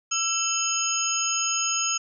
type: tone cluster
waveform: sine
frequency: 1334 / 2643 / 3061 / 5120 / 6600 Hz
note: E6 / E7 / G7 / D#8 / G#8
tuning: +20 / +4 / -42 / +49 / -12 cents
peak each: -31 / -32 / -32 / -32 / -25 dBFS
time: 0.11-1.98 s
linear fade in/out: 10 ms
effects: none